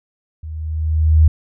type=tone with level ramp; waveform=sine; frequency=78.5 Hz; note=D#2; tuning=16 cents sharp; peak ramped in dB=-27 to -5 dBFS; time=0.43-1.28 s; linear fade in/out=5 ms; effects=none